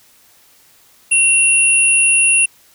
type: tone pair together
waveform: sine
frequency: 2733 / 9739 Hz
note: F7 / D#9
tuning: -38 / -38 cents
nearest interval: octave + minor seventh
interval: 2200 cents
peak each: -12 dBFS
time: 1.11-2.46 s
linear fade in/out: 10 ms
effects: white hiss -50 dBFS RMS until 2.74 s